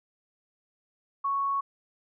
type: tone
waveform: sine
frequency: 1108.7 Hz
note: C#6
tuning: in tune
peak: -25 dBFS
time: 1.24-1.61 s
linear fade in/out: 10 ms
effects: none